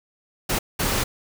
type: noise bursts at uneven times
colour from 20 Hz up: pink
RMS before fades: -23 dBFS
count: 2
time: 0.49-0.59 / 0.79-1.04 s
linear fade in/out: 10 ms
effects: none